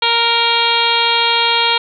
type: harmonic tone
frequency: 466.2 Hz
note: A#4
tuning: in tune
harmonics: 1 / 2 / 3 / 4 / 5 / 6 / 7 / 8 / 9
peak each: -24 / -17 / -22 / -27 / -20 / -22 / -18 / -21 / -21 dBFS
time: 0.02-1.78 s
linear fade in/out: 5 ms
effects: none